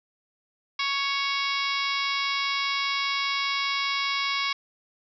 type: harmonic tone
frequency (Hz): 555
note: C#5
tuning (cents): +2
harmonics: 2 / 3 / 4 / 5 / 6 / 7 / 8 / 9 / 10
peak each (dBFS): -30 / -39 / -29 / -36 / -34 / -34 / -39 / -35 / -38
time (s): 0.79-4.53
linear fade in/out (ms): 5
effects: none